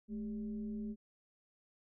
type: tone with frequency modulation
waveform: sine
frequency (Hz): 214.5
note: A3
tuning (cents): -44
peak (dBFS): -38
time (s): 0.08-0.96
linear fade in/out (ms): 50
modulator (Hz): 184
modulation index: 0.44
effects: none